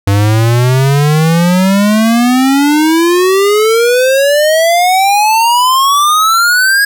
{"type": "exponential sweep", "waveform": "square", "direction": "up", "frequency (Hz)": [98, 1661.2], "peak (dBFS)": -7, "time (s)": [0.07, 6.85], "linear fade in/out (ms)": 5, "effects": []}